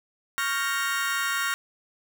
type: chord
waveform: 35% pulse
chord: G half-diminished seventh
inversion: second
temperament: equal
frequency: 1108.7 / 1396.9 / 1568 / 1864.7 Hz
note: Db6 / F6 / G6 / Bb6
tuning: 0 / 0 / 0 / 0 cents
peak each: -30 / -27 / -33 / -28 dBFS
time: 0.38-1.54 s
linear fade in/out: 0 ms
effects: none